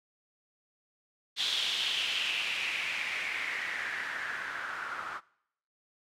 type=noise with low-pass filter sweep; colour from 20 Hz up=blue; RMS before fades=-34 dBFS; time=1.36-5.21 s; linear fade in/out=50 ms; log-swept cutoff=3600 to 1300 Hz; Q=4.6; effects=noise-tail reverb RT60 0.7 s tail -22 dB re dry